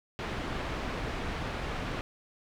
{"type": "low-pass noise", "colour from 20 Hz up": "pink", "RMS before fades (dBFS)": -35, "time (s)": [0.19, 2.01], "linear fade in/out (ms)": 0, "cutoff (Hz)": 2800, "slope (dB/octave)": 12, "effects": []}